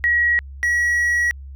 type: tone pair in turn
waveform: sine / triangle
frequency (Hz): 1910 / 1918.2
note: A#6 / A#6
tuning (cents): +42 / +49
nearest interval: unison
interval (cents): 7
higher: second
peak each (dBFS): -14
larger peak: neither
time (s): 0.04-0.39 / 0.63-1.31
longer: second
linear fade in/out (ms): 0
effects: added 68 Hz sine -33 dBFS peak until 1.55 s